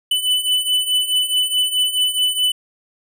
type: beating tone pair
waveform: square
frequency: 2992 / 2996.7 Hz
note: F#7 / F#7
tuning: +19 / +21 cents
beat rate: 4.7 Hz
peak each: -22 / -18 dBFS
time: 0.11-2.52 s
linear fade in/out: 5 ms
effects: none